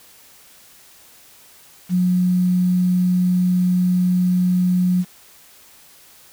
sine tone with quantisation, 180.9 Hz, F#3, 39 cents flat, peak -14 dBFS, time 1.89-5.05 s, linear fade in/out 50 ms, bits 7, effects white hiss -48 dBFS RMS until 6.32 s

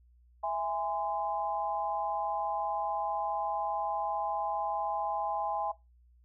sine chord, E augmented, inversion none, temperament just, 659.3 / 824.1 / 1030.1 Hz, E5 / G#5 / B#5, 0 / -14 / -27 cents, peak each -35 / -32 / -37 dBFS, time 0.43-5.72 s, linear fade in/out 10 ms, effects noise-tail reverb RT60 0.2 s tail -18 dB re dry + added 60 Hz sine -59 dBFS peak until 6.24 s

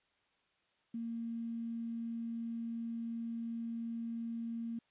sine tone with quantisation, 230.7 Hz, A#3, 18 cents flat, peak -37 dBFS, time 0.94-4.79 s, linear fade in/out 5 ms, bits 11, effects white hiss -75 dBFS RMS until 4.9 s + resampled to 8000 Hz

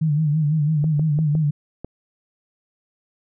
sine tone with vibrato, 152.2 Hz, D#3, 38 cents flat, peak -16 dBFS, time 0.01-1.51 s, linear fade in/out 10 ms, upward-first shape sine, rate 6 Hz, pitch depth 83 cents each way
clicks, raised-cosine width 2 ms, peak -18 dBFS, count 5, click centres 0.842 / 0.995 / 1.189 / 1.352 / 1.846 s
effects none

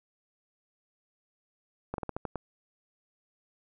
slowing click train, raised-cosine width 1 ms, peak -19 dBFS, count 7, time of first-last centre 1.94-2.357 s, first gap 42 ms, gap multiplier 1.2, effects none

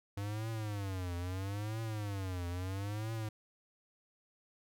square tone with vibrato, 99 Hz, G2, 18 cents sharp, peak -37 dBFS, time 0.17-3.29 s, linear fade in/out 5 ms, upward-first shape triangle, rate 0.76 Hz, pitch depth 240 cents each way, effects none

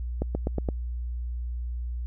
accelerating click train, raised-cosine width 2 ms, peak -14 dBFS, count 5, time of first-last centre 0.22-0.688 s, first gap 130 ms, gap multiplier 0.93, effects added 60 Hz sine -29 dBFS peak until 2.06 s

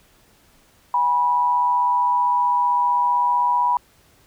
sine tone pair together, 822.4 / 978 Hz, G#5 / B5, -17 / -17 cents, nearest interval minor third, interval 300 cents, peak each -26 / -16 dBFS, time 0.94-3.77 s, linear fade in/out 2 ms, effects pink hiss -56 dBFS RMS until 4.26 s

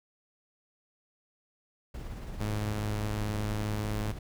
brown noise with tremolo, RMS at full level -37 dBFS, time 1.94-4.19 s, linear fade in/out 5 ms, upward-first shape sine, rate 18 Hz, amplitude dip 30%
sawtooth tone, 105.9 Hz, G#2, 34 cents sharp, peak -27 dBFS, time 2.4-4.12 s, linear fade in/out 10 ms
effects none

